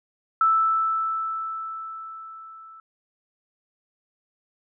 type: tone with level ramp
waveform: sine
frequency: 1318.5 Hz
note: E6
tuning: in tune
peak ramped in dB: -15 to -43 dBFS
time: 0.41-2.8 s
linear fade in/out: 2 ms
effects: none